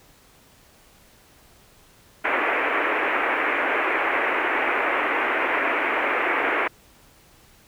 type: band-pass noise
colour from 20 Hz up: white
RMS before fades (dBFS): -23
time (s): 2.24-6.68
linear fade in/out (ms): 10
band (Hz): 280 to 2400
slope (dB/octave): 48
effects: pink hiss -54 dBFS RMS until 7.67 s